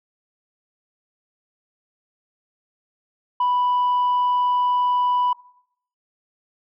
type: tone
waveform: sine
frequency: 987.8 Hz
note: B5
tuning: in tune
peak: -15 dBFS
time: 3.4-5.33 s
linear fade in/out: 5 ms
effects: noise-tail reverb RT60 0.7 s tail -22 dB re dry + tanh soft clip ceiling -15 dBFS